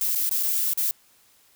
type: noise with dropouts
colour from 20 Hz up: violet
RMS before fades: -24 dBFS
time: 0.01-0.91 s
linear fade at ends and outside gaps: 1 ms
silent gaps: 0.152-0.157 / 0.293-0.312 / 0.428-0.432 / 0.735-0.775 s
effects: white hiss -59 dBFS RMS until 1.55 s